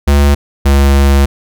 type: tone pair in turn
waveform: square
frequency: 71.2 / 69.41 Hz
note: C#2 / C#2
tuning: +47 / +3 cents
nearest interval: unison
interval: 44 cents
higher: first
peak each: -6 dBFS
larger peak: neither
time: 0.07-0.35 / 0.65-1.26 s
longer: second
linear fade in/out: 10 ms
effects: none